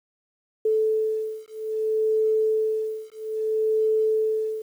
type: beating tone pair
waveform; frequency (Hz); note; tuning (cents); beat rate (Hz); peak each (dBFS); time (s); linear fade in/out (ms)
sine; 436.3 / 436.91; A4 / A4; -15 / -12; 0.61; -24; 0.65-4.62; 5
effects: 9-bit